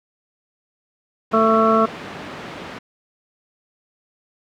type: band-pass noise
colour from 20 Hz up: pink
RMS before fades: -34 dBFS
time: 1.31-2.79 s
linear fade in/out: 10 ms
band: 160 to 2700 Hz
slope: 12 dB/octave
type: harmonic tone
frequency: 222.4 Hz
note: A3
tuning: 19 cents sharp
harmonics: 1 / 2 / 3 / 5 / 6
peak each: -19 / -19 / -19 / -19 / -19 dBFS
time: 1.33-1.86 s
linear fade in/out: 10 ms
effects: none